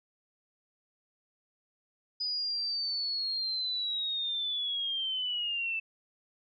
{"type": "linear sweep", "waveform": "sine", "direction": "down", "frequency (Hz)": [4978, 2637], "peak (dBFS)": -30, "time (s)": [2.2, 5.8], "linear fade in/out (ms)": 10, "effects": []}